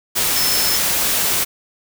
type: tone in noise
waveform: sine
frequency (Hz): 5270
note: E8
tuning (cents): -1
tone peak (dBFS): -20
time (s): 0.35-0.78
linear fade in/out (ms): 20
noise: white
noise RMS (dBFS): -18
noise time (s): 0.15-1.45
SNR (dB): -5
effects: none